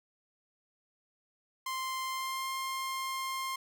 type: tone with pitch glide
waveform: sawtooth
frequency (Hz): 1046.5 to 1059.3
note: C6 to C6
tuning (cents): 0 to +21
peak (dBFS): -30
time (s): 1.66-3.56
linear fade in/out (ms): 5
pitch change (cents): +21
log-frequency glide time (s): 2.02-2.5
effects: none